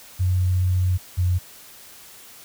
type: tone pair in turn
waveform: sine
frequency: 91.5 / 89.98 Hz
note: F#2 / F#2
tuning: -19 / -48 cents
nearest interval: unison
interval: 29 cents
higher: first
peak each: -17 dBFS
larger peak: neither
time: 0.19-0.98 / 1.17-1.39 s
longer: first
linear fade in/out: 20 ms
effects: white hiss -45 dBFS RMS until 2.44 s